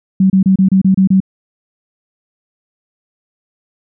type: tone bursts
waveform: sine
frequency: 190.4 Hz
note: F#3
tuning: 50 cents sharp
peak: -6 dBFS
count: 8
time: 0.2-1.203 s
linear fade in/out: 5 ms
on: 100 ms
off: 29 ms
effects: none